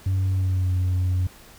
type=tone with pitch glide; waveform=sine; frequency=95 to 91.34 Hz; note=F#2 to F#2; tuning=+46 to -22 cents; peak=-17 dBFS; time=0.06-1.27 s; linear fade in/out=5 ms; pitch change=-68 cents; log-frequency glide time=0.31-0.72 s; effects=tanh soft clip ceiling -18 dBFS + pink hiss -48 dBFS RMS until 1.58 s